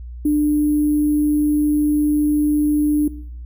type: tone with sample-and-hold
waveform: sine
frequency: 297.6 Hz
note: D4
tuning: 23 cents sharp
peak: -13 dBFS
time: 0.25-3.08 s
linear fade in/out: 5 ms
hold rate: 11025 Hz
effects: noise-tail reverb RT60 0.6 s tail -19 dB re dry + added 60 Hz sine -30 dBFS peak until 3.45 s